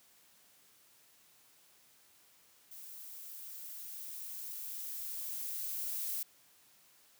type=noise with level ramp; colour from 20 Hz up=violet; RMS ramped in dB=-50 to -37 dBFS; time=2.71-6.23 s; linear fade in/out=5 ms; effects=white hiss -65 dBFS RMS until 7.19 s + high-pass 80 Hz 12 dB/octave